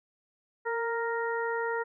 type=harmonic tone with a mistuned harmonic; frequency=466 Hz; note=A#4; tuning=1 cent flat; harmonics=1 / 2 / 3 / 4; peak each=-31 / -34 / -36 / -37 dBFS; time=0.65-1.84 s; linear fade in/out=20 ms; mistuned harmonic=1; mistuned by=-23 cents; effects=none